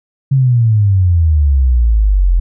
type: exponential sweep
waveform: sine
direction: down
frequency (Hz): 138.59 to 42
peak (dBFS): -7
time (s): 0.31-2.4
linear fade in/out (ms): 10
effects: none